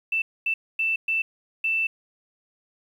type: tone bursts at uneven times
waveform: sine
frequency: 2660 Hz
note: E7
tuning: 15 cents sharp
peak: -21 dBFS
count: 5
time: 0.12-0.22 / 0.46-0.54 / 0.79-0.96 / 1.08-1.22 / 1.64-1.87 s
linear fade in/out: 5 ms
effects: 9-bit